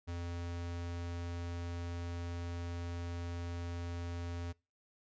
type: tone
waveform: square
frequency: 86.2 Hz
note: F2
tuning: 22 cents flat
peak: -39 dBFS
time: 0.07-4.53 s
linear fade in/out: 20 ms
effects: noise-tail reverb RT60 0.3 s tail -24 dB re dry + resampled to 16000 Hz